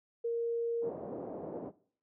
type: tone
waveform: sine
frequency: 466.2 Hz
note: A#4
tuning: in tune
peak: -30 dBFS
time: 0.24-0.9 s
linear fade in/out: 10 ms
type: low-pass noise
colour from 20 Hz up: white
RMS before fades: -40 dBFS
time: 0.81-1.72 s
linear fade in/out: 50 ms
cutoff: 600 Hz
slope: 24 dB/octave
effects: noise-tail reverb RT60 0.5 s tail -19 dB re dry + high-pass 200 Hz 12 dB/octave